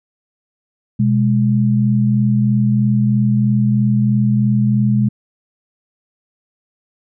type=tone pair together; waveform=sine; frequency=124.61 / 207.7 Hz; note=B2 / G#3; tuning=+16 / 0 cents; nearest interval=major sixth; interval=884 cents; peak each=-14 / -14 dBFS; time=0.99-5.09 s; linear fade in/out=10 ms; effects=none